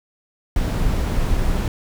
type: noise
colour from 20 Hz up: brown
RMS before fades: -19 dBFS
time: 0.56-1.68 s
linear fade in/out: 2 ms
effects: none